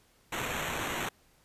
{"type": "noise with sample-and-hold", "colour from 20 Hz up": "violet", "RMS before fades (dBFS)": -34, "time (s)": [0.32, 1.09], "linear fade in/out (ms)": 5, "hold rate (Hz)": 4900, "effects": ["pink hiss -65 dBFS RMS until 1.44 s", "resampled to 32000 Hz"]}